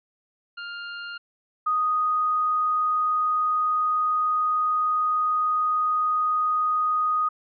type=tone pair in turn; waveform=sawtooth / sine; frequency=1403 / 1243.4 Hz; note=F6 / D#6; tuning=+8 / -2 cents; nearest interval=major second; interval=210 cents; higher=first; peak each=-29 / -20 dBFS; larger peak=second; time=0.57-1.18 / 1.66-7.29 s; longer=second; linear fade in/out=10 ms; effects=resampled to 11025 Hz